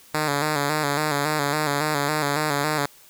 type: tone with vibrato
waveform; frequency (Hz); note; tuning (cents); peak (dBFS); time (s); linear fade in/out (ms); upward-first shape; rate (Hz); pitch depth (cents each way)
5% pulse; 147.9; D3; +13; -10; 0.14-2.86; 5; square; 3.6; 60
effects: white hiss -51 dBFS RMS until 3.09 s